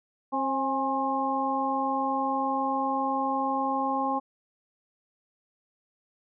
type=harmonic tone with a mistuned harmonic; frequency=267.2 Hz; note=C4; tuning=36 cents sharp; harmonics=1 / 2 / 3 / 4; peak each=-31 / -34 / -28 / -30 dBFS; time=0.32-4.2 s; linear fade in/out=20 ms; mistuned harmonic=3; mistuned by=+43 cents; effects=none